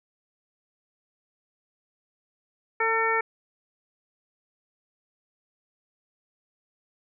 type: harmonic tone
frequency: 450 Hz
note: A4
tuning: 39 cents sharp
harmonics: 1 / 2 / 3 / 4 / 5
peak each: -28 / -28 / -28 / -28 / -28 dBFS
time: 2.8-3.21 s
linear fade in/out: 5 ms
effects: none